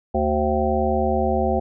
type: harmonic tone with a mistuned harmonic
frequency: 75 Hz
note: D2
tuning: 37 cents sharp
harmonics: 1 / 3 / 5 / 7 / 9 / 10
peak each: -25 / -25 / -25 / -25 / -25 / -25 dBFS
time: 0.14-1.6 s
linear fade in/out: 10 ms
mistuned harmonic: 10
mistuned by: +58 cents
effects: none